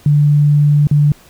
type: tone with dropouts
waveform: sine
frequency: 146.83 Hz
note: D3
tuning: in tune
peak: -7 dBFS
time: 0.06-1.12 s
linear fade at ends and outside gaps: 2 ms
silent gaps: 0.871-0.912 s
effects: pink hiss -45 dBFS RMS until 1.29 s